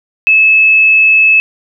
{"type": "tone", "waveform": "sine", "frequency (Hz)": 2600, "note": "E7", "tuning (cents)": -24, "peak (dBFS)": -4, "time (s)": [0.27, 1.4], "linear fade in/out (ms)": 0, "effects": []}